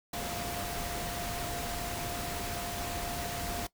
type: tone in noise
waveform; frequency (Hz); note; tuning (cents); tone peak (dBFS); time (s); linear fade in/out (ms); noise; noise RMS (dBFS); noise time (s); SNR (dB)
sine; 698.5; F5; 0; -40; 0.13-3.67; 5; pink; -37; 0.13-3.67; -6
effects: noise-tail reverb RT60 0.1 s tail -19 dB re dry